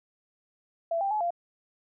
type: tone with pitch steps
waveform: sine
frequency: 669 / 789 / 851 / 692 Hz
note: E5 / G5 / G#5 / F5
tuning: +25 / +11 / +42 / -16 cents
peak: -25 dBFS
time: 0.91-1.306 s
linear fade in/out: 5 ms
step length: 99 ms
effects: none